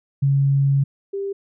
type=tone pair in turn; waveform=sine; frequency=138.59 / 395.6 Hz; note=C#3 / G4; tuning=0 / +16 cents; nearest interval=octave + tritone; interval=1816 cents; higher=second; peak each=-14 / -23 dBFS; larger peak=first; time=0.22-0.84 / 1.13-1.33 s; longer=first; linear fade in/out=10 ms; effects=none